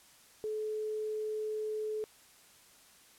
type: tone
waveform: sine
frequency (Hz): 430.1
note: A4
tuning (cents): -39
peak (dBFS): -33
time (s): 0.44-2.04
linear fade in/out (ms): 0
effects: white hiss -60 dBFS RMS until 3.18 s + low-pass 12000 Hz 12 dB/octave